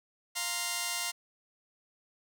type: chord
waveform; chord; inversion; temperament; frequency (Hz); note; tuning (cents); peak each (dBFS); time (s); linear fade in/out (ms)
5% pulse; F suspended fourth; none; just; 698.5 / 931.3 / 1047.7; F5 / Bb5 / C6; 0 / -2 / +2; -26; 0.35-1.12; 20
effects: none